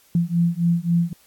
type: beating tone pair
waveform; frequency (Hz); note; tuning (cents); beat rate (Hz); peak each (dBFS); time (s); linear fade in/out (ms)
sine; 168.9 / 172.6; E3 / F3; +42 / -20; 3.7; -20; 0.15-1.13; 2
effects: white hiss -56 dBFS RMS until 1.26 s + AAC 64 kbps